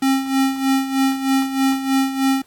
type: tone with tremolo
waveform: square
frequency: 268.3 Hz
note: C4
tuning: 44 cents sharp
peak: -14 dBFS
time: 0.02-2.42 s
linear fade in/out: 5 ms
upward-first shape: sine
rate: 3.2 Hz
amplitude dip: 70%
effects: pink hiss -56 dBFS RMS until 2.46 s + AAC 64 kbps